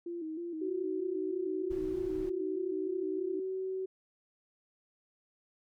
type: tone with vibrato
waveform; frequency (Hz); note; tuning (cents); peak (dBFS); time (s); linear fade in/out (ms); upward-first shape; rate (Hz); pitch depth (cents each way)
sine; 329.6; E4; 0; -36; 0.06-3.4; 5; square; 3.2; 75
type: tone with pitch glide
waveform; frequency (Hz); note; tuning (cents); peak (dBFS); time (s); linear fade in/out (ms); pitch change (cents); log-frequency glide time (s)
sine; 375.1 to 377.7; F#4 to F#4; +24 to +36; -33; 0.61-3.86; 10; +12; 1.48-3.4
type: noise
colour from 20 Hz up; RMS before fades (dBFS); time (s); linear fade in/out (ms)
brown; -46; 1.7-2.3; 10
effects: none